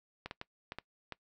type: clicks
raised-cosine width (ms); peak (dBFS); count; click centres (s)
0.3; -24; 6; 0.26 / 0.311 / 0.414 / 0.721 / 0.786 / 1.123
effects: noise-tail reverb RT60 0.1 s tail -22 dB re dry